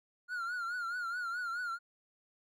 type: tone with vibrato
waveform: triangle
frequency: 1417 Hz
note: F6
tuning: 25 cents sharp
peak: -33 dBFS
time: 0.28-1.79 s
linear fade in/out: 50 ms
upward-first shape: triangle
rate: 4.7 Hz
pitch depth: 100 cents each way
effects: none